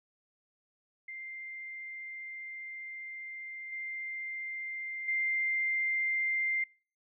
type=tone with level steps; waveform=sine; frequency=2095 Hz; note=C7; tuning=2 cents sharp; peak=-40 / -36 / -28 dBFS; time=1.08-6.64 s; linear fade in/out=5 ms; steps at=3.72 / 5.08 s; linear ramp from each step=5 ms; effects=noise-tail reverb RT60 0.4 s tail -25 dB re dry